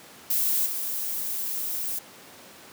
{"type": "noise with level steps", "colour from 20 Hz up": "violet", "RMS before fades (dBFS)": [-24, -30], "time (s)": [0.3, 1.99], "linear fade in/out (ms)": 5, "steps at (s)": 0.66, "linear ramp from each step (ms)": 2, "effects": ["pink hiss -47 dBFS RMS until 2.72 s", "high-pass 200 Hz 12 dB/octave"]}